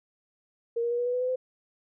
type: tone with pitch steps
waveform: sine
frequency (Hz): 466.4 / 472.6 / 479 / 485.4 / 491.9 / 498.4 / 505.1 / 511.9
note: A#4 / A#4 / A#4 / B4 / B4 / B4 / B4 / C5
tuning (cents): +1 / +24 / +47 / -30 / -7 / +16 / +39 / -38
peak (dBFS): -25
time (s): 0.76-1.36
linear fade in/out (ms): 10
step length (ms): 75
effects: none